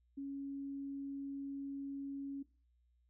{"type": "tone", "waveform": "sine", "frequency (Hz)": 277.2, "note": "C#4", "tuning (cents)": 0, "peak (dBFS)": -40, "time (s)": [0.17, 2.43], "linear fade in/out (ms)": 10, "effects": ["noise-tail reverb RT60 0.3 s tail -17 dB re dry", "added 60 Hz sine -70 dBFS peak until 3.09 s"]}